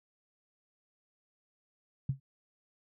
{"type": "tone with exponential decay", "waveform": "sine", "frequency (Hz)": 135.1, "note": "C#3", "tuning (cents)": -44, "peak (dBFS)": -24, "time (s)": [2.09, 2.2], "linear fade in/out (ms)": 5, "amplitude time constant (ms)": 23, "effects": []}